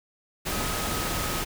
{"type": "tone in noise", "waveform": "sine", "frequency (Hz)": 1267, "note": "D#6", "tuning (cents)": 31, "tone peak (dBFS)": -36, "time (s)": [0.51, 1.43], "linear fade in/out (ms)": 20, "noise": "pink", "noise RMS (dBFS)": -29, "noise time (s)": [0.45, 1.45], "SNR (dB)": -10, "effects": []}